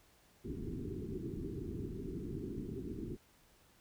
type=low-pass noise; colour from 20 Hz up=white; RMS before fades=-42 dBFS; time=0.44-3.17 s; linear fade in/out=20 ms; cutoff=410 Hz; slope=96 dB/octave; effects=pink hiss -67 dBFS RMS until 3.8 s